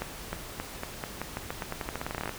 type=accelerating click train; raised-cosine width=0.5 ms; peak=-17 dBFS; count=23; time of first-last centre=0.02-2.293 s; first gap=310 ms; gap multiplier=0.87; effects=pink hiss -42 dBFS RMS until 2.38 s